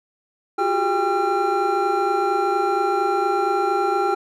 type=tone cluster; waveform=triangle; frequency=353 / 377.2 / 405.9 / 800 / 1364 Hz; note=F4 / F#4 / G#4 / G5 / F6; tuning=+19 / +33 / -40 / +35 / -41 cents; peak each=-24 / -24 / -23 / -20 / -23 dBFS; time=0.58-4.15 s; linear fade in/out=10 ms; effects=none